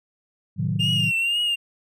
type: chord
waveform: sine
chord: A diminished seventh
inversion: none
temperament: equal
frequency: 110 / 130.81 / 155.56 / 185 Hz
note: A2 / C3 / Eb3 / Gb3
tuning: 0 / 0 / 0 / 0 cents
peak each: -26 / -28 / -25 / -27 dBFS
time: 0.56-1.12 s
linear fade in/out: 50 ms
type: tone with vibrato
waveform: triangle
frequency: 2790 Hz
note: F7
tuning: 2 cents flat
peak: -18 dBFS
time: 0.79-1.56 s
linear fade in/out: 20 ms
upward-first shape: triangle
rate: 2 Hz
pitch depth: 73 cents each way
effects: tanh soft clip ceiling -12 dBFS